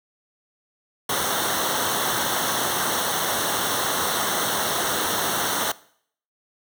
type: noise with comb filter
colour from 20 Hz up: pink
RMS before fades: -24 dBFS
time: 1.09-5.72 s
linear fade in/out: 5 ms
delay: 0.41 ms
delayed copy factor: -0.8
effects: noise-tail reverb RT60 0.6 s tail -20 dB re dry + high-pass 100 Hz 12 dB/octave